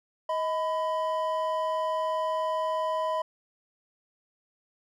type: tone pair together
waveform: triangle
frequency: 632.3 / 1000 Hz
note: D#5 / B5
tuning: +28 / +21 cents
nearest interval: minor sixth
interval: 793 cents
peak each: -27 dBFS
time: 0.29-3.22 s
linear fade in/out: 5 ms
effects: none